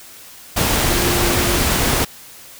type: tone in noise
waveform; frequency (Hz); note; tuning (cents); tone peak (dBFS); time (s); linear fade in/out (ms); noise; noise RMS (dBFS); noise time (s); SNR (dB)
sine; 349.2; F4; 0; -22; 0.9-1.57; 10; pink; -17; 0.56-2.05; -8
effects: white hiss -40 dBFS RMS until 2.59 s